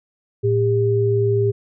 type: tone pair together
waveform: sine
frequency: 112.4 / 400.5 Hz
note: A2 / G4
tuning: +37 / +37 cents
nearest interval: octave + minor seventh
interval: 2200 cents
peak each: -18 / -17 dBFS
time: 0.43-1.52 s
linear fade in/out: 20 ms
effects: none